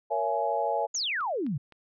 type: chord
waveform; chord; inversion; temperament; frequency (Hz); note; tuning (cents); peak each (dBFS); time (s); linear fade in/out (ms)
sine; A# half-diminished seventh; none; just; 466.2 / 559.4 / 671.3 / 839.1; A#4 / C#5 / E5 / G#5; 0 / +16 / +31 / +18; -33 / -31 / -30 / -29; 0.1-0.87; 20
type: exponential sweep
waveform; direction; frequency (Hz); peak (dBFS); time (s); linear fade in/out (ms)
sine; down; 7150 to 124.8; -27; 0.94-1.58; 10
type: click train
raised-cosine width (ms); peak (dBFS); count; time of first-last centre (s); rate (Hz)
0.3; -35; 4; 0.95-1.723; 3.88
effects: none